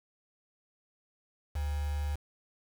sine tone with quantisation, 73.2 Hz, D2, 5 cents flat, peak -30 dBFS, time 1.55-2.16 s, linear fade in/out 10 ms, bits 7, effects none

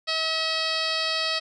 10% pulse tone with low-pass filter, 642 Hz, E5, 46 cents flat, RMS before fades -26 dBFS, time 0.07-1.4 s, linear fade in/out 20 ms, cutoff 4900 Hz, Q 5, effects none

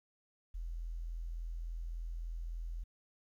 sine tone, 41.75 Hz, E1, 23 cents sharp, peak -38 dBFS, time 0.54-2.84 s, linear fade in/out 10 ms, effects 12-bit

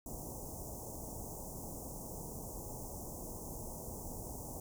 pink band-stop noise, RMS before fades -45 dBFS, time 0.06-4.6 s, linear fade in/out 2 ms, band 940 to 6100 Hz, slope 48 dB/octave, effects none

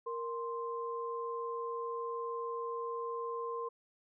sine tone pair together, 466.2 / 1046.5 Hz, A#4 / C6, 0 / 0 cents, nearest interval octave + major second, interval 1400 cents, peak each -38 / -39 dBFS, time 0.06-3.69 s, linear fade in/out 10 ms, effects none

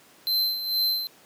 square tone with tremolo, 4096 Hz, C8, 38 cents flat, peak -21 dBFS, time 0.27-1.07 s, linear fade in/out 0 ms, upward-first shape sine, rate 2.2 Hz, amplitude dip 65%, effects pink hiss -54 dBFS RMS until 1.25 s + high-pass 200 Hz 12 dB/octave

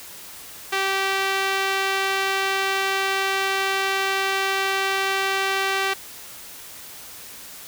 sawtooth tone with band-pass filter, 387.9 Hz, G4, 18 cents flat, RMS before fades -23 dBFS, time 0.72-5.94 s, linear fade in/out 10 ms, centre 2300 Hz, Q 0.82, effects white hiss -40 dBFS RMS until 7.67 s

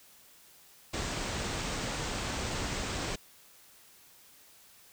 pink low-pass noise, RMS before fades -35 dBFS, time 0.93-3.16 s, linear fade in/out 10 ms, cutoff 8600 Hz, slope 96 dB/octave, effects white hiss -58 dBFS RMS until 4.92 s

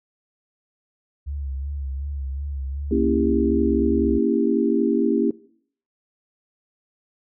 sine tone with vibrato, 69.3 Hz, C#2, in tune, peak -26 dBFS, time 1.26-4.19 s, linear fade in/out 20 ms, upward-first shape sine, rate 2.7 Hz, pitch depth 64 cents each way
sine chord, A# diminished seventh, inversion none, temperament equal with one note detuned, 233.1 / 277.2 / 329.6 / 398.8 Hz, A#3 / C#4 / E4 / G4, 0 / 0 / 0 / +30 cents, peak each -22 / -23 / -23 / -23 dBFS, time 2.91-5.31 s, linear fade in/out 5 ms
effects noise-tail reverb RT60 0.6 s tail -21 dB re dry

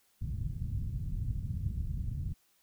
white low-pass noise, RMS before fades -35 dBFS, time 0.21-2.34 s, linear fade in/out 10 ms, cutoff 130 Hz, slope 24 dB/octave, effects white hiss -70 dBFS RMS until 2.62 s

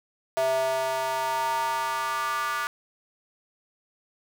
square tone with high-pass filter sweep, 131.6 Hz, C3, 10 cents sharp, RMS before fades -27 dBFS, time 0.37-2.67 s, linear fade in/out 0 ms, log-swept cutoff 640 to 1300 Hz, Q 4.9, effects none

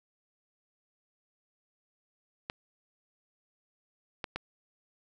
clicks, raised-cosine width 0.3 ms, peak -18 dBFS, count 3, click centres 2.499 / 4.242 / 4.36 s, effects none

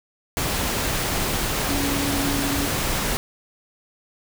sine tone in noise, 280.6 Hz, C#4, 21 cents sharp, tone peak -25 dBFS, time 1.69-2.66 s, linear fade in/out 0 ms, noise pink, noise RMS -24 dBFS, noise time 0.37-3.17 s, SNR -4 dB, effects none

